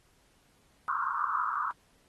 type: band-pass noise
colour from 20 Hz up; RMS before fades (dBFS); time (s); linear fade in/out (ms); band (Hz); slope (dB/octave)
white; -31; 0.88-1.71; 0; 1000 to 1400; 96
effects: pink hiss -67 dBFS RMS until 2.08 s + AAC 32 kbps